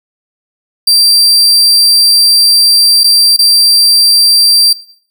40% pulse tone with dropouts, 4703 Hz, D8, 2 cents sharp, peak -3 dBFS, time 0.87-4.73 s, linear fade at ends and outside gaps 5 ms, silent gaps 3.035-3.041 / 3.365-3.389 s, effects noise-tail reverb RT60 0.6 s tail -19 dB re dry

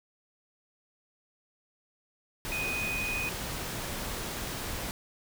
sine tone in noise, 2491 Hz, D#7, 1 cent sharp, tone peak -31 dBFS, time 2.52-3.29 s, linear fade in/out 0 ms, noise pink, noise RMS -36 dBFS, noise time 2.45-4.91 s, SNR +2 dB, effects none

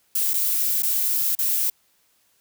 violet noise with dropouts, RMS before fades -22 dBFS, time 0.15-1.7 s, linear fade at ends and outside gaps 5 ms, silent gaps 0.335-0.339 / 0.823-0.83 / 1.352-1.388 s, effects white hiss -64 dBFS RMS until 2.4 s

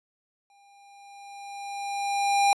square tone with exponential growth, 802 Hz, G5, 39 cents sharp, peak -18 dBFS, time 0.5-2.53 s, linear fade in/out 1 ms, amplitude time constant 440 ms, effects resampled to 22050 Hz

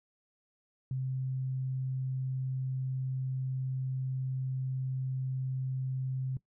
sine tone, 130.81 Hz, C3, in tune, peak -31 dBFS, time 0.91-6.37 s, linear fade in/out 2 ms, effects noise-tail reverb RT60 0.1 s tail -18 dB re dry

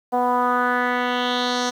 10% pulse tone with low-pass filter sweep, 246.9 Hz, B3, in tune, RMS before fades -21 dBFS, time 0.12-1.71 s, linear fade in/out 20 ms, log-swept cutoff 760 to 5700 Hz, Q 2.9, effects 8-bit

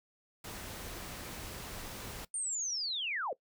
pink noise, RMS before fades -44 dBFS, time 0.44-2.25 s, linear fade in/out 5 ms
sine linear sweep, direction down, 8990 to 446.8 Hz, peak -33 dBFS, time 2.34-3.33 s, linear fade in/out 2 ms
effects noise-tail reverb RT60 0.1 s tail -20 dB re dry

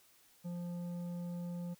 triangle tone with tanh clipping, 174.61 Hz, F3, in tune, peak -40 dBFS, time 0.44-1.75 s, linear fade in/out 20 ms, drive 13 dB, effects white hiss -66 dBFS RMS until 1.79 s

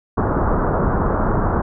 pink low-pass noise, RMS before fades -18 dBFS, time 0.17-1.62 s, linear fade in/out 10 ms, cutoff 1400 Hz, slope 48 dB/octave, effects none

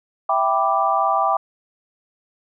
sine chord, E minor seventh, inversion none, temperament equal, 659.3 / 784 / 987.8 / 1174.7 Hz, E5 / G5 / B5 / D6, 0 / 0 / 0 / 0 cents, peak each -23 / -20 / -24 / -20 dBFS, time 0.29-1.37 s, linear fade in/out 5 ms, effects none

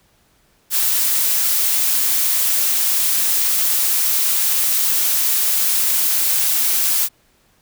blue noise, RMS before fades -17 dBFS, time 0.7-7.09 s, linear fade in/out 50 ms, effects pink hiss -58 dBFS RMS until 7.61 s

